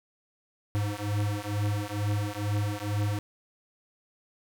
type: beating tone pair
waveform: square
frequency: 102.4 / 104.6 Hz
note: G#2 / G#2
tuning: -24 / +13 cents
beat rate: 2.2 Hz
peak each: -31 dBFS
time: 0.75-3.19 s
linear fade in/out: 0 ms
effects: none